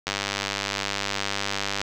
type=click train; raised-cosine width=0.2 ms; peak=-8 dBFS; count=175; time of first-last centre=0.07-1.815 s; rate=99.7 Hz; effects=none